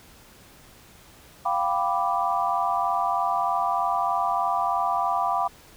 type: chord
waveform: sine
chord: G dominant seventh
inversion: third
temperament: equal with one note detuned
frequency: 698.5 / 781.7 / 987.8 / 1174.7 Hz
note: F5 / G5 / B5 / D6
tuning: 0 / -5 / 0 / 0 cents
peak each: -27 dBFS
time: 1.45-5.48 s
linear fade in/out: 10 ms
effects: pink hiss -51 dBFS RMS until 5.76 s